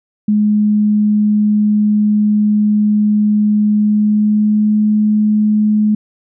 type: tone with pitch glide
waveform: sine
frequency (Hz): 210 to 212.1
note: G#3 to G#3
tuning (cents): +19 to +37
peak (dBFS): -9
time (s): 0.28-5.95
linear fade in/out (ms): 5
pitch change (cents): +18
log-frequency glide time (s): 3.77-4.78
effects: none